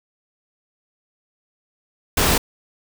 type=noise; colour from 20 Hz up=pink; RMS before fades=-17 dBFS; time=2.17-2.38 s; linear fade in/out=5 ms; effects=none